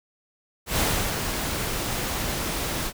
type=noise with ADSR envelope; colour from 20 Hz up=pink; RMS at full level=-22 dBFS; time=0.66-2.93 s; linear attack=120 ms; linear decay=340 ms; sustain=-6 dB; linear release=64 ms; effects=none